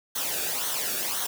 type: noise with flanger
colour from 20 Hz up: white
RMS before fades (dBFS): -29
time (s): 0.15-1.27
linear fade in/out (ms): 10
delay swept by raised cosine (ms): 0.4 to 1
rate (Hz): 1.9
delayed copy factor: -0.65
effects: none